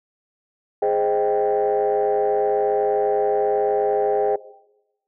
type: chord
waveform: sine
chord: Ab major seventh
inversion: none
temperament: equal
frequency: 415.3 / 523.3 / 622.3 / 784 Hz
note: Ab4 / C5 / Eb5 / G5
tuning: 0 / 0 / 0 / 0 cents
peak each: -19 / -23 / -24 / -22 dBFS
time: 0.82-4.36 s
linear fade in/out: 5 ms
effects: noise-tail reverb RT60 0.9 s tail -18 dB re dry + tanh soft clip ceiling -11 dBFS